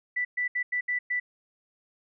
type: tone bursts at uneven times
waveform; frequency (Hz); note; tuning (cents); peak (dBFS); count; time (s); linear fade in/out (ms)
sine; 1975.5; B6; 0; -25; 6; 0.16-0.25 / 0.37-0.48 / 0.55-0.63 / 0.72-0.81 / 0.88-0.99 / 1.1-1.2; 10
effects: none